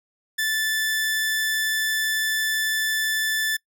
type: tone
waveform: sawtooth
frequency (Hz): 1754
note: A6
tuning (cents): -6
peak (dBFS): -18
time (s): 0.38-3.57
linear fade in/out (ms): 10
effects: noise-tail reverb RT60 0.1 s tail -23 dB re dry